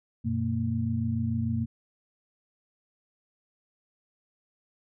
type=tone cluster; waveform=sine; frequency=94.2 / 121 / 228.9 Hz; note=F#2 / B2 / A#3; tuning=+32 / -35 / -31 cents; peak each=-31 / -30 / -29 dBFS; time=0.24-1.66 s; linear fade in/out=20 ms; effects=none